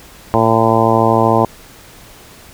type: harmonic tone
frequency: 113 Hz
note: A2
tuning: 47 cents sharp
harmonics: 1 / 2 / 3 / 4 / 5 / 6 / 7 / 8 / 9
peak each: -18 / -18 / -18 / -18 / -18 / -18 / -18 / -18 / -18 dBFS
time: 0.34-1.45 s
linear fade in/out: 0 ms
effects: pink hiss -40 dBFS RMS until 2.53 s